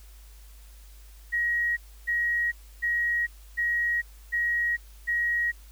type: tone bursts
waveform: sine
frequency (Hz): 1896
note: A#6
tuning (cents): +29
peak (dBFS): -23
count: 6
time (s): 1.32-5.52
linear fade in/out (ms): 20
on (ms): 450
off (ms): 300
effects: added 51 Hz sine -46 dBFS peak until 5.71 s + white hiss -57 dBFS RMS until 5.71 s